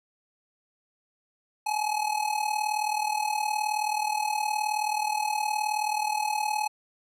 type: tone with amplitude modulation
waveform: square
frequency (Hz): 849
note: G#5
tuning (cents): +38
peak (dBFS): -23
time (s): 1.66-6.68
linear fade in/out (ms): 10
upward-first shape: sine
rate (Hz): 39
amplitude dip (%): 75
effects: resampled to 32000 Hz